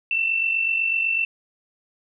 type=tone pair together; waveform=sine; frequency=2678 / 2726 Hz; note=E7 / F7; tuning=+27 / -43 cents; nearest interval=unison; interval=30 cents; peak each=-20 / -28 dBFS; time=0.11-1.25 s; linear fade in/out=2 ms; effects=none